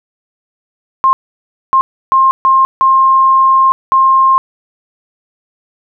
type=tone bursts at uneven times; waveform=sine; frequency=1062 Hz; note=C6; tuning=25 cents sharp; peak=-5 dBFS; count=6; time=1.04-1.13 / 1.73-1.81 / 2.12-2.31 / 2.45-2.65 / 2.81-3.72 / 3.92-4.38 s; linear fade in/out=0 ms; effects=none